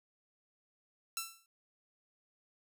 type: tone with exponential decay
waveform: 5% pulse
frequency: 1340 Hz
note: E6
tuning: 28 cents sharp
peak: -22 dBFS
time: 1.17-1.46 s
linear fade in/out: 1 ms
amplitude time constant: 62 ms
effects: none